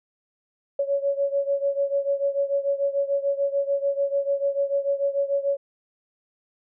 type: beating tone pair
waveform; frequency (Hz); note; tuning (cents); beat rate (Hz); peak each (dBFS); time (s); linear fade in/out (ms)
sine; 557 / 563.8; C#5 / C#5; +8 / +29; 6.8; -23 / -26; 0.79-5.57; 5
effects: none